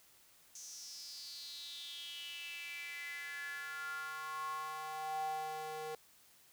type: tone with high-pass filter sweep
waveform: square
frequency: 155.56 Hz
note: D#3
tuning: in tune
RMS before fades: -44 dBFS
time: 0.55-5.95 s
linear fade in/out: 2 ms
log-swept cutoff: 6300 to 560 Hz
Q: 7
effects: white hiss -65 dBFS RMS until 6.52 s